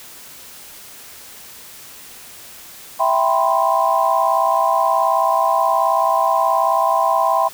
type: chord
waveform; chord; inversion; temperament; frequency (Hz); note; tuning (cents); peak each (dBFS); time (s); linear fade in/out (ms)
sine; C major seventh; first; equal; 659.3 / 784 / 987.8 / 1046.5; E5 / G5 / B5 / C6; 0 / 0 / 0 / 0; -19; 2.99-7.49; 20
effects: white hiss -39 dBFS RMS until 7.53 s